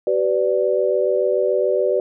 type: tone cluster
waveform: sine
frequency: 382.3 / 499 / 586 Hz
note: G4 / B4 / D5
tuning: -43 / +18 / -4 cents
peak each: -20 dBFS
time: 0.07-2 s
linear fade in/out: 2 ms
effects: none